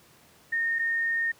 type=tone pair in turn; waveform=sine; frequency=1837 / 1837 Hz; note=A#6 / A#6; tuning=-26 / -26 cents; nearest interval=unison; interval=0 cents; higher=neither; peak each=-24 dBFS; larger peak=neither; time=0.52-0.79 / 0.79-1.32 s; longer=second; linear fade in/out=10 ms; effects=pink hiss -57 dBFS RMS until 1.39 s + high-pass 100 Hz 12 dB/octave